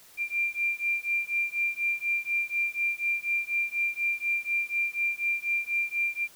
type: beating tone pair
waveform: sine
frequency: 2376 / 2380.1 Hz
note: D7 / D7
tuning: +20 / +23 cents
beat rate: 4.1 Hz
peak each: -29 dBFS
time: 0.17-6.28 s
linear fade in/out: 50 ms
effects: white hiss -54 dBFS RMS until 6.35 s